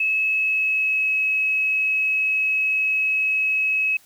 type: tone with pitch glide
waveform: sine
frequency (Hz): 2588 to 2567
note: E7 to E7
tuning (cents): -32 to -47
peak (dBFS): -18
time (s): 0-3.97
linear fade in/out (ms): 5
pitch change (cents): -15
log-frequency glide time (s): 0.15-1.15
effects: white hiss -54 dBFS RMS until 4.05 s